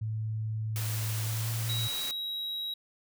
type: tone with pitch glide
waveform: sine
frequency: 109.4 to 114.38 Hz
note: A2 to A#2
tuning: -9 to -32 cents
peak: -30 dBFS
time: 0.01-1.88 s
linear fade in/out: 10 ms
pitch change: +77 cents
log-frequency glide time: 1.17-1.74 s
type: noise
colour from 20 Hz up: white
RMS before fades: -38 dBFS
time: 0.76-2.11 s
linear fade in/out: 0 ms
type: tone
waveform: triangle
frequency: 3847 Hz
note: B7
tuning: 46 cents flat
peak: -31 dBFS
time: 1.69-2.74 s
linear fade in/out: 5 ms
effects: none